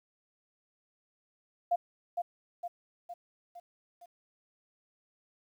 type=tone with echo; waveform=sine; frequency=698.5 Hz; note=F5; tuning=in tune; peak=-24 dBFS; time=1.71-1.76 s; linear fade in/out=10 ms; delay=460 ms; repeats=5; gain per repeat=-5 dB; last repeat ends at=4.06 s; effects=11-bit